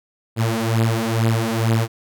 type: beating tone pair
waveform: sawtooth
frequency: 112.3 / 114.5 Hz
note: A2 / A#2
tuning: +36 / -31 cents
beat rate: 2.2 Hz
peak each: -16 dBFS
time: 0.36-1.88 s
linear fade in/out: 50 ms
effects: none

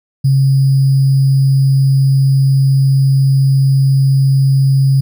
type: tone with sample-and-hold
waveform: sine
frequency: 135.7 Hz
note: C#3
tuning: 36 cents flat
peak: -7 dBFS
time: 0.24-5.01 s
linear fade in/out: 10 ms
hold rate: 4900 Hz
effects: none

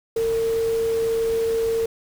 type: tone in noise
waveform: sine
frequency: 454.5 Hz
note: A#4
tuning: 44 cents flat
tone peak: -19 dBFS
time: 0.16-1.86 s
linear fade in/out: 5 ms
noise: pink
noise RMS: -37 dBFS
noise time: 0.16-1.86 s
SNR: +15 dB
effects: none

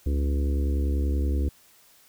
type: harmonic tone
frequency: 70.5 Hz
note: C#2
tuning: 30 cents sharp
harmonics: 1 / 3 / 4 / 5 / 6 / 7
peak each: -22 / -37 / -34 / -37 / -42 / -42 dBFS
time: 0.06-1.49 s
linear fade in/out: 5 ms
effects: white hiss -57 dBFS RMS until 2.08 s

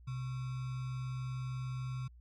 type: tone with sample-and-hold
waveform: sine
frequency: 128.3 Hz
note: C3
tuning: 34 cents flat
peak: -36 dBFS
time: 0.07-2.08 s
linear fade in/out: 10 ms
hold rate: 1225 Hz
effects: added 60 Hz sine -54 dBFS peak until 2.2 s + low-pass 6000 Hz 12 dB/octave

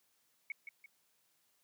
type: tone with echo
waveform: sine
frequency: 2217 Hz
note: C#7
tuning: in tune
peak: -37 dBFS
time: 0.5-0.52 s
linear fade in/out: 2 ms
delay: 170 ms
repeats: 2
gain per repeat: -7 dB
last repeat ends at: 0.86 s
effects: white hiss -75 dBFS RMS until 1.63 s + high-pass 100 Hz 12 dB/octave

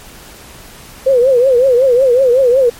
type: tone with vibrato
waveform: sine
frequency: 509 Hz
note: C5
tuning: 48 cents flat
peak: -6 dBFS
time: 1.06-2.7 s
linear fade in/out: 10 ms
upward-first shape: triangle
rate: 5.4 Hz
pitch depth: 150 cents each way
effects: pink hiss -36 dBFS RMS until 2.79 s + MP3 64 kbps

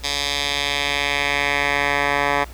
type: tone with band-pass filter sweep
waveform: 10% pulse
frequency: 142.6 Hz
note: C#3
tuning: 49 cents sharp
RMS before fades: -21 dBFS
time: 0.03-2.45 s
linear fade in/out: 20 ms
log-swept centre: 4400 to 1400 Hz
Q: 1.6
effects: added 60 Hz sine -36 dBFS peak until 2.53 s + pink hiss -44 dBFS RMS until 2.53 s

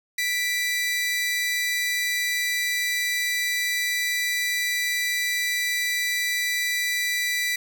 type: tone pair together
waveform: sawtooth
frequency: 1975.3 / 2349 Hz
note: B6 / D7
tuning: 0 / 0 cents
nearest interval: minor third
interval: 300 cents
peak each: -20 / -28 dBFS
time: 0.18-7.56 s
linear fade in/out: 5 ms
effects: none

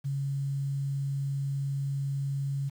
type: tone with quantisation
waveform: sine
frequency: 138.59 Hz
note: C#3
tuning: in tune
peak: -28 dBFS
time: 0.04-2.7 s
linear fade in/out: 20 ms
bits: 9
effects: none

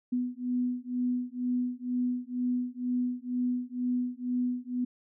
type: beating tone pair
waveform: sine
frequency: 246.9 / 249 Hz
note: B3 / B3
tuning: 0 / +14 cents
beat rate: 2.1 Hz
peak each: -31 / -31 dBFS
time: 0.12-4.85 s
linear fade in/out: 10 ms
effects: none

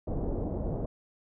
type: low-pass noise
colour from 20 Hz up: pink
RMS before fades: -32 dBFS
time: 0.07-0.86 s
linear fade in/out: 5 ms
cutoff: 640 Hz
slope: 24 dB/octave
effects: none

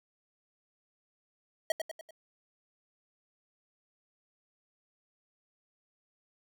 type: tone with echo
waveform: square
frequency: 640 Hz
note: D#5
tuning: 49 cents sharp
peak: -26 dBFS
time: 1.7-1.72 s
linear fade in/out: 2 ms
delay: 97 ms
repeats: 4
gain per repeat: -6 dB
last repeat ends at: 2.108 s
effects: none

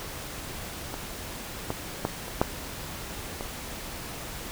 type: clicks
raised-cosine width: 1 ms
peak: -21 / -14 / -11 / -23 / -6 / -19 dBFS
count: 6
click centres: 0.941 / 1.704 / 2.051 / 2.281 / 2.415 / 3.409 s
effects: pink hiss -38 dBFS RMS until 4.51 s

